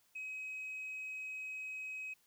sine tone, 2540 Hz, D#7, 35 cents sharp, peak -39 dBFS, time 0.15-2.14 s, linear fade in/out 10 ms, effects tanh soft clip ceiling -39 dBFS + white hiss -72 dBFS RMS until 2.26 s

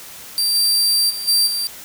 sawtooth tone with level steps, 4699 Hz, D8, in tune, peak -13 / -11 / -22 / -10 / -17 dBFS, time 0.38-1.67 s, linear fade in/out 0 ms, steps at 0.54 / 1.09 / 1.27 / 1.46 s, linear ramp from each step 20 ms, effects white hiss -37 dBFS RMS until 1.84 s

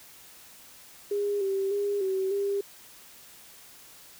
sine tone with pitch steps, 407.6 / 389 / 405.7 / 381.4 / 399.9 Hz, G#4 / G4 / G#4 / G4 / G4, -32 / -13 / -41 / -47 / +35 cents, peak -25 dBFS, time 1.11-2.61 s, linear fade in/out 5 ms, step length 300 ms, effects white hiss -51 dBFS RMS until 4.19 s

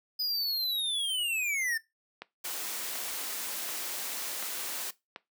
square linear sweep, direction down, 5000 to 1760 Hz, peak -29 dBFS, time 0.19-1.78 s, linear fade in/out 10 ms
click train, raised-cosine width 0.3 ms, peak -23 dBFS, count 5, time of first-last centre 2.22-5.161 s, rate 1.36 Hz
white noise, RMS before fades -36 dBFS, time 2.44-4.91 s, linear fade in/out 10 ms
effects noise-tail reverb RT60 0.2 s tail -19 dB re dry + high-pass 300 Hz 12 dB/octave

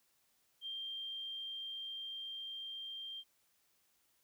sine tone with level ramp, 3177 Hz, G7, 23 cents sharp, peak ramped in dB -40 to -43 dBFS, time 0.61-3.24 s, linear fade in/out 50 ms, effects white hiss -75 dBFS RMS until 4.23 s

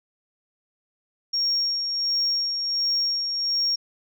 sine tone with tremolo, 5560 Hz, F8, 9 cents flat, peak -19 dBFS, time 1.33-3.76 s, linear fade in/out 10 ms, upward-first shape sine, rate 1.4 Hz, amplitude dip 45%, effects tanh soft clip ceiling -15 dBFS

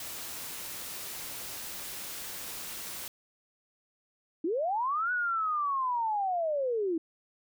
white noise, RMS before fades -40 dBFS, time 0-3.08 s, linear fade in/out 2 ms
sine linear two-way sweep, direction up then down, 297.1 to 1488 to 312.9 Hz, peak -27 dBFS, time 4.44-6.98 s, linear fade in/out 5 ms, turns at 5.12 s
effects none

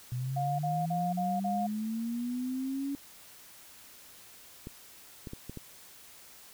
sine linear sweep, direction up, 121.9 to 281.6 Hz, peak -31 dBFS, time 0.12-2.95 s, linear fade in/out 0 ms
sine tone bursts, 710 Hz, F5, 28 cents sharp, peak -30 dBFS, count 5, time 0.36-1.67 s, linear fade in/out 10 ms, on 230 ms, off 40 ms
clicks, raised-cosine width 3 ms, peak -27 dBFS, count 5, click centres 4.671 / 5.272 / 5.334 / 5.496 / 5.573 s
effects white hiss -53 dBFS RMS until 6.53 s

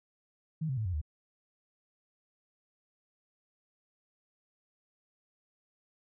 sine tone with pitch steps, 158.3 / 131.58 / 109.38 / 90.92 / 75.58 Hz, D#3 / C3 / A2 / F#2 / D#2, +30 / +10 / -10 / -30 / -50 cents, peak -30 dBFS, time 0.61-1.015 s, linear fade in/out 10 ms, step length 81 ms, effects none

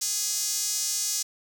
sawtooth tone with high-pass filter, 415.3 Hz, G#4, in tune, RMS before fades -28 dBFS, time 0.01-1.23 s, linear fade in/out 10 ms, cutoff 6100 Hz, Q 2.6, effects none

